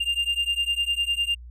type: beating tone pair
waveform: triangle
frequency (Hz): 2794 / 2803.9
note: F7 / F7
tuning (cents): 0 / +6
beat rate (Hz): 9.9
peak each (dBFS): -24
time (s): 0-1.35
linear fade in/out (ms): 10
effects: added 60 Hz sine -39 dBFS peak until 1.5 s + resampled to 32000 Hz